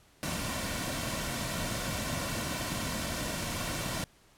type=noise with comb filter; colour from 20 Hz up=pink; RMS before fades=-34 dBFS; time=0.23-4.04 s; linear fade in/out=0 ms; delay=2.4 ms; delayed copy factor=-0.55; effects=pink hiss -62 dBFS RMS until 4.37 s + low-pass 12000 Hz 12 dB/octave